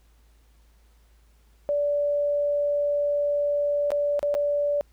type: tone with dropouts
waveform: sine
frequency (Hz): 580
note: D5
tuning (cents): -22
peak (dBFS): -21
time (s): 1.69-4.81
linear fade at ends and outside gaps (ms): 0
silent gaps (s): 3.905-3.918 / 4.193-4.229 / 4.342-4.35
effects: added 55 Hz sine -55 dBFS peak until 4.92 s + pink hiss -66 dBFS RMS until 4.92 s